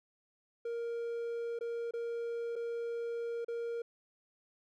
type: tone with dropouts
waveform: triangle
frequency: 467.6 Hz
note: A#4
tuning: 5 cents sharp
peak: -33 dBFS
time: 0.65-3.82 s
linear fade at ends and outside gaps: 5 ms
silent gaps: 1.59-1.609 / 1.91-1.936 / 2.557-2.561 / 3.447-3.482 s
effects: none